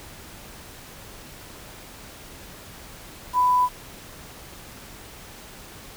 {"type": "tone with quantisation", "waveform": "sine", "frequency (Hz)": 995, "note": "B5", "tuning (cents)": 13, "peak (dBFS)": -16, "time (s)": [3.33, 3.69], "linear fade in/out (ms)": 50, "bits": 7, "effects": ["pink hiss -43 dBFS RMS until 5.96 s"]}